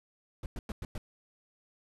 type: noise bursts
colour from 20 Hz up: brown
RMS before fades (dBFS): -37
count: 5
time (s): 0.43-0.98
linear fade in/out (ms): 2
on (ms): 30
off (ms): 100
effects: resampled to 32000 Hz